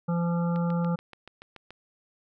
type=harmonic tone; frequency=171.3 Hz; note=F3; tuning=33 cents flat; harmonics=1 / 3 / 5 / 7 / 8; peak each=-24 / -34 / -38 / -41 / -42 dBFS; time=0.08-0.96 s; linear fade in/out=10 ms
type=click train; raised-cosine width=0.3 ms; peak=-28 dBFS; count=9; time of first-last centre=0.56-1.706 s; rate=6.98 Hz
effects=none